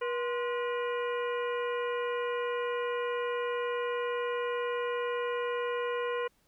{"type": "harmonic tone with a mistuned harmonic", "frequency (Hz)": 482.7, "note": "B4", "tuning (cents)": -40, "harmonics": [1, 2, 3, 4, 5, 6], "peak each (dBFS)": [-31, -37, -41, -43, -45, -47], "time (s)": [0.01, 6.28], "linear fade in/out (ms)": 10, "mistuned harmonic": 2, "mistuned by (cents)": 130, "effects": ["pink hiss -70 dBFS RMS until 6.47 s"]}